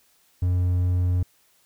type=tone; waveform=triangle; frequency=89.7 Hz; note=F2; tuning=47 cents sharp; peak=-17 dBFS; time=0.42-1.23 s; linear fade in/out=5 ms; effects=white hiss -62 dBFS RMS until 1.65 s